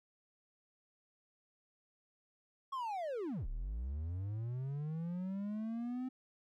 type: linear two-way sweep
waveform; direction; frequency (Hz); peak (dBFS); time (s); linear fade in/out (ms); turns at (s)
triangle; down then up; 1108.7 to 30.87 to 259.7; -35; 2.72-6.09; 10; 3.47
effects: none